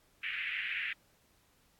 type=band-pass noise; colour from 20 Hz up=white; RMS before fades=-37 dBFS; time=0.23-0.93 s; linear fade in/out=5 ms; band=1700 to 2700 Hz; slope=48 dB/octave; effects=pink hiss -69 dBFS RMS until 1.79 s + AAC 64 kbps